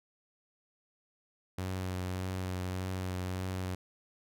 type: tone with vibrato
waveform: sawtooth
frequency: 92.5 Hz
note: F#2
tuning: in tune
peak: -30 dBFS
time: 1.58-3.75 s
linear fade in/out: 5 ms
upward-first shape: triangle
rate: 1.7 Hz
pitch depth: 23 cents each way
effects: none